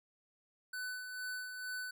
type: tone with tremolo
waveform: square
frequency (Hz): 1500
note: F#6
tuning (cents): +23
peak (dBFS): -39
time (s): 0.73-1.91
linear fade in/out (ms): 5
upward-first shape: sine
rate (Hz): 2.2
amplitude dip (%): 45
effects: none